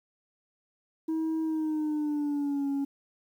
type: tone with pitch glide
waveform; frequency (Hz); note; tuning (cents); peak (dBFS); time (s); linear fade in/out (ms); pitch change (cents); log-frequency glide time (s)
sine; 320 to 278.6; D#4 to C#4; +49 to +9; -24; 1.08-2.85; 10; -240; 1.42-2.68
effects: tanh soft clip ceiling -26 dBFS + 10-bit